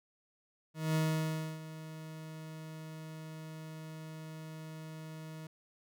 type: tone with ADSR envelope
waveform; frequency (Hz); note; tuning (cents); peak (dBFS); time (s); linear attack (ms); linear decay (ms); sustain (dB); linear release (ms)
40% pulse; 157.8; D#3; +25; -27; 0.74-5.47; 210; 640; -16; 3
effects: none